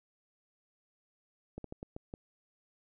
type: slowing click train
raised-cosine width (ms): 2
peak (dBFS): -28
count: 6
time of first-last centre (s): 1.58-2.139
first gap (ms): 63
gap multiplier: 1.29
effects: none